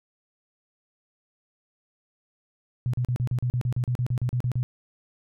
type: tone bursts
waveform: sine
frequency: 123.47 Hz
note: B2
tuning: in tune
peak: -22 dBFS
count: 16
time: 2.86-4.63 s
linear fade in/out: 0 ms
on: 75 ms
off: 38 ms
effects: none